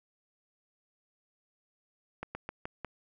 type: slowing click train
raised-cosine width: 0.5 ms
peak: -22 dBFS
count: 5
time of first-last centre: 2.23-2.847 s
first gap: 120 ms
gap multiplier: 1.17
effects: none